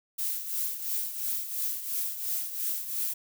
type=noise with tremolo; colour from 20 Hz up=violet; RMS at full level=-29 dBFS; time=0.18-3.14 s; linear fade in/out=10 ms; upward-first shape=triangle; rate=2.9 Hz; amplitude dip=70%; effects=none